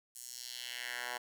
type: tone with high-pass filter sweep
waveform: 10% pulse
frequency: 122.7 Hz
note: B2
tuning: 11 cents flat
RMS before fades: -43 dBFS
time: 0.15-1.18 s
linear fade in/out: 10 ms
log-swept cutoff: 8500 to 1000 Hz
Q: 1.7
effects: none